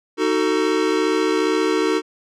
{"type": "chord", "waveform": "square", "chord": "D# diminished", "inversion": "none", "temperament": "just", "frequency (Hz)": [311.1, 373.4, 448], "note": ["D#4", "F#4", "A4"], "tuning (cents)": [0, 16, 31], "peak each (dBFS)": -22, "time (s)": [0.17, 2.02], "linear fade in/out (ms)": 50, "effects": ["low-pass 6000 Hz 12 dB/octave"]}